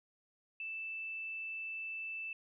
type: tone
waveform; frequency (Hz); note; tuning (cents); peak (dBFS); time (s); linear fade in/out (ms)
sine; 2644; E7; +5; -39; 0.6-2.33; 2
effects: none